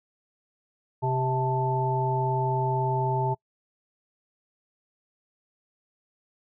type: harmonic tone with a mistuned harmonic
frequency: 130.81 Hz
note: C3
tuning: in tune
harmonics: 1 / 3 / 5 / 7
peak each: -26 / -31 / -34 / -27 dBFS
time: 1.02-3.35 s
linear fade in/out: 20 ms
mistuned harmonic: 7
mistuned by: -65 cents
effects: noise-tail reverb RT60 0.1 s tail -26 dB re dry